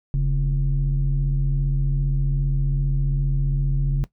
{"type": "tone pair together", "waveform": "sine", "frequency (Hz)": [41.2, 138.59], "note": ["E1", "C#3"], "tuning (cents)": [0, 0], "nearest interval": "octave + major sixth", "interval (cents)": 2100, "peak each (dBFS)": -19, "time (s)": [0.14, 4.04], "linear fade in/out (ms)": 0, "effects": ["noise-tail reverb RT60 0.1 s tail -17 dB re dry", "tanh soft clip ceiling -14 dBFS"]}